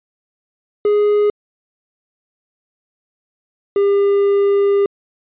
triangle tone pair in turn, 415.3 / 401 Hz, G#4 / G4, 0 / +39 cents, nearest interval minor second, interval 61 cents, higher first, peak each -9 dBFS, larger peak neither, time 0.85-1.3 / 3.76-4.86 s, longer second, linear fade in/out 2 ms, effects resampled to 8000 Hz

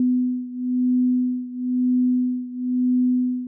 sine beating tone pair, 250.2 / 251.2 Hz, B3 / B3, +23 / +30 cents, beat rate 1 Hz, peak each -20 / -23 dBFS, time 0-3.47 s, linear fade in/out 2 ms, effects none

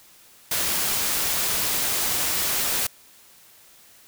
white noise, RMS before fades -24 dBFS, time 0.51-2.87 s, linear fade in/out 5 ms, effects white hiss -52 dBFS RMS until 4.07 s

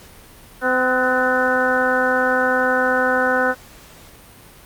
harmonic tone with a mistuned harmonic, 255.9 Hz, C4, 38 cents flat, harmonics 1 / 2 / 3 / 4 / 5 / 6 / 7, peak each -25 / -20 / -24 / -27 / -26 / -19 / -29 dBFS, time 0.61-3.55 s, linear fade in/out 50 ms, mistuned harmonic 6, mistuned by -48 cents, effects pink hiss -44 dBFS RMS until 4.65 s + Opus 48 kbps

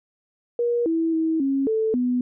sine tone with pitch steps, 476.3 / 327.3 / 321.8 / 272.8 / 440.8 / 247.9 Hz, A#4 / E4 / E4 / C#4 / A4 / B3, +37 / -12 / -42 / -28 / +3 / +7 cents, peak -19 dBFS, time 0.59-2.21 s, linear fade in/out 2 ms, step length 270 ms, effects none

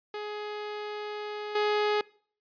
sawtooth tone with level steps, 419.2 Hz, G#4, 16 cents sharp, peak -30 / -20 dBFS, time 0.14-2.01 s, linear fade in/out 2 ms, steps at 1.55 s, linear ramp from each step 5 ms, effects noise-tail reverb RT60 0.5 s tail -23 dB re dry + resampled to 11025 Hz

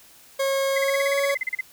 40% pulse tone with pitch glide, 544 to 558.3 Hz, C#5 to C#5, -33 to +12 cents, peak -20 dBFS, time 0.39-1.35 s, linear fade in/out 10 ms, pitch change +45 cents, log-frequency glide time 0.74-1.17 s
sine tone bursts, 2055 Hz, C7, 32 cents flat, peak -22 dBFS, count 15, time 0.76-1.61 s, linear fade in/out 5 ms, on 24 ms, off 35 ms
effects white hiss -51 dBFS RMS until 1.72 s

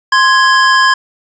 square tone pair together, 1047.6 / 1663 Hz, C6 / G#6, +2 / +2 cents, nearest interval minor sixth, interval 800 cents, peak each -10 dBFS, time 0.12-0.94 s, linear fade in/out 5 ms, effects resampled to 16000 Hz + 7-bit

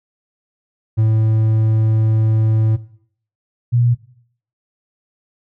triangle / sine tone pair in turn, 110 / 120.37 Hz, A2 / B2, 0 / -44 cents, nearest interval major second, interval 156 cents, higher second, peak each -9 / -11 dBFS, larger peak first, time 0.97-2.77 / 3.72-3.95 s, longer first, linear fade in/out 20 ms, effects noise-tail reverb RT60 0.6 s tail -17 dB re dry

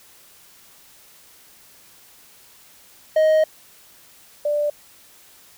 triangle / sine tone pair in turn, 626 / 589.7 Hz, D#5 / D5, +10 / +7 cents, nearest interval minor second, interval 103 cents, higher first, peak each -11 / -18 dBFS, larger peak first, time 3.16-3.44 / 4.45-4.7 s, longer first, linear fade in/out 5 ms, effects white hiss -50 dBFS RMS until 5.57 s

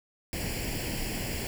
pink noise with comb filter, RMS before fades -33 dBFS, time 0.33-1.47 s, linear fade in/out 0 ms, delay 0.4 ms, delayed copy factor +0.75, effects none

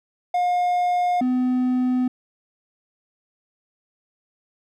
triangle tone pair in turn, 714 / 252.4 Hz, F5 / B3, +38 / +38 cents, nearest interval octave + tritone, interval 1800 cents, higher first, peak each -16 dBFS, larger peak neither, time 0.34-1.21 / 1.21-2.08 s, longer neither, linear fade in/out 5 ms, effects none

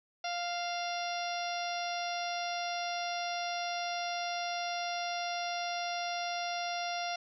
harmonic tone with a mistuned harmonic, 698.5 Hz, F5, in tune, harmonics 1 / 2 / 3 / 4 / 5 / 6 / 7 / 8, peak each -35 / -43 / -44 / -44 / -45 / -47 / -47 / -44 dBFS, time 0.24-7.16 s, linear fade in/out 5 ms, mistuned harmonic 4, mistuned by -20 cents, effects none

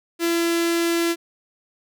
sawtooth tone with notch filter, 337.6 Hz, E4, 41 cents sharp, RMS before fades -21 dBFS, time 0.19-1.16 s, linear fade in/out 50 ms, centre 820 Hz, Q 1, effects none

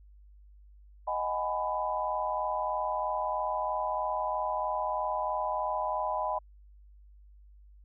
sine chord, G# minor seventh, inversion second, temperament just, 623 / 747.5 / 830.6 / 996.7 Hz, D#5 / F#5 / G#5 / B5, +2 / +17 / 0 / +16 cents, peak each -34 / -37 / -35 / -32 dBFS, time 1.07-6.39 s, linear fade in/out 10 ms, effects added 50 Hz sine -52 dBFS peak until 7.84 s

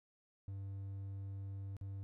triangle tone with dropouts, 98 Hz, G2, in tune, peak -40 dBFS, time 0.48-2.03 s, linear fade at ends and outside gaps 0 ms, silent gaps 1.767-1.812 s, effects none

